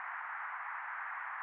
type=band-pass noise; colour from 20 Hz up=white; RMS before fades=-42 dBFS; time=0-1.42 s; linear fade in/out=0 ms; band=830 to 1900 Hz; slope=48 dB/octave; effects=none